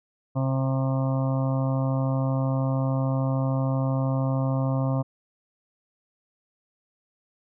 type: harmonic tone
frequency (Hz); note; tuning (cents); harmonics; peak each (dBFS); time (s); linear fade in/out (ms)
133.1; C3; +30; 1 / 2 / 4 / 5 / 6 / 7 / 8 / 9; -23 / -29 / -33 / -35 / -42 / -40 / -39 / -43; 0.35-5.03; 20
effects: none